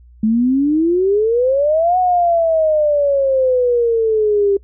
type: exponential two-way sweep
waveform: sine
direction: up then down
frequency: 213 to 740 to 393.3 Hz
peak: -11 dBFS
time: 0.23-4.57 s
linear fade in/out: 5 ms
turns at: 1.98 s
effects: noise-tail reverb RT60 0.1 s tail -22 dB re dry + added 60 Hz sine -41 dBFS peak until 4.63 s

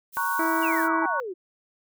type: noise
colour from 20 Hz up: violet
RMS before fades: -36 dBFS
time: 0.12-0.89 s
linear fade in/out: 50 ms
type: chord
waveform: sine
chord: F# major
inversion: first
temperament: equal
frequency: 932.3 / 1108.7 / 1480 Hz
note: A#5 / C#6 / F#6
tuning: 0 / 0 / 0 cents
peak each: -28 dBFS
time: 0.17-1.2 s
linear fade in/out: 0 ms
type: harmonic tone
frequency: 326.6 Hz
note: E4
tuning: 16 cents flat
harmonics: 1 / 2 / 3 / 4 / 5 / 6 / 7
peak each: -26 / -32 / -36 / -38 / -40 / -42 / -43 dBFS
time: 0.39-1.06 s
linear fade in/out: 5 ms
type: exponential sweep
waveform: sine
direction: down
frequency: 2960 to 344.1 Hz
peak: -30 dBFS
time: 0.62-1.34 s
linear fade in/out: 20 ms
effects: none

